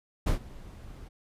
brown noise with ADSR envelope, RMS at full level -22 dBFS, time 0.26-1.09 s, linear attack 15 ms, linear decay 110 ms, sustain -23 dB, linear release 20 ms, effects resampled to 32000 Hz

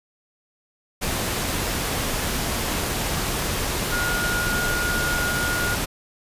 sine tone in noise, 1431 Hz, F6, 42 cents sharp, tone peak -24 dBFS, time 3.91-5.76 s, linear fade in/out 20 ms, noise pink, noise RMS -25 dBFS, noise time 1.01-5.86 s, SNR -2 dB, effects resampled to 32000 Hz

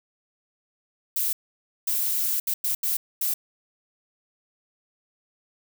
violet noise bursts at uneven times, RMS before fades -25 dBFS, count 6, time 1.16-1.33 / 1.87-2.4 / 2.47-2.54 / 2.64-2.75 / 2.83-2.97 / 3.21-3.34 s, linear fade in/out 5 ms, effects none

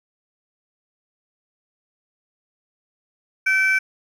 triangle ring-modulated tone, 1926 Hz, B6, 44 cents flat, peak -10 dBFS, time 3.46-3.79 s, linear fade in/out 10 ms, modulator 394 Hz, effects tanh soft clip ceiling -8 dBFS

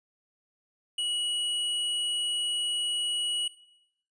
square tone, 2925 Hz, F#7, 21 cents flat, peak -28 dBFS, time 0.98-3.48 s, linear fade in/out 5 ms, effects noise-tail reverb RT60 0.8 s tail -18 dB re dry + resampled to 22050 Hz

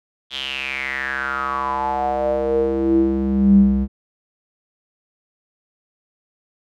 square tone with band-pass filter sweep, 66.8 Hz, C2, 36 cents sharp, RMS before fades -19 dBFS, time 0.3-3.88 s, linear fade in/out 50 ms, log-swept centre 3400 to 150 Hz, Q 7.4, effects none

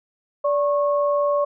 sine tone pair together, 579.7 / 1095 Hz, D5 / C#6, -23 / -22 cents, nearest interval major seventh, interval 1101 cents, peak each -18 / -24 dBFS, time 0.44-1.45 s, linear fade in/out 10 ms, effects none

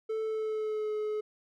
triangle tone with pitch glide, 440 to 426 Hz, A4 to G#4, 0 to +44 cents, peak -28 dBFS, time 0.09-1.21 s, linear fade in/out 10 ms, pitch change -56 cents, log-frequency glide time 0.22-0.93 s, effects none

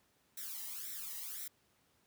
blue noise with flanger, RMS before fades -44 dBFS, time 0.37-1.48 s, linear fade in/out 5 ms, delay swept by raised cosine 0.52 to 1.03 ms, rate 1.9 Hz, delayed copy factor +1, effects pink hiss -73 dBFS RMS until 2.06 s + high-pass 80 Hz 12 dB/octave

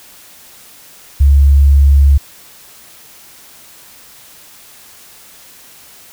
sine tone, 70 Hz, C#2, 18 cents sharp, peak -4 dBFS, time 1.2-2.18 s, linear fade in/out 10 ms, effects white hiss -40 dBFS RMS until 6.12 s

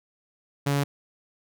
sawtooth tone, 141.6 Hz, C#3, 37 cents sharp, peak -18 dBFS, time 0.66-0.84 s, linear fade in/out 10 ms, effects none

